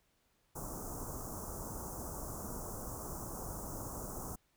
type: band-stop noise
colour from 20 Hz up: pink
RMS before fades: -43 dBFS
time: 0.55-4.36 s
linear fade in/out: 10 ms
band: 1300 to 6000 Hz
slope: 48 dB/octave
effects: pink hiss -75 dBFS RMS until 4.56 s